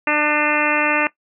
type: harmonic tone with a mistuned harmonic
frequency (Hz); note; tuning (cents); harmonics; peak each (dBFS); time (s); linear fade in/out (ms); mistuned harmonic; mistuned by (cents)
298.6; D4; +29; 1 / 2 / 3 / 4 / 5 / 6 / 7 / 8 / 9; -24 / -24 / -24 / -24 / -24 / -24 / -24 / -24 / -24; 0.07-1.07; 2; 8; +31
effects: noise-tail reverb RT60 0.1 s tail -19 dB re dry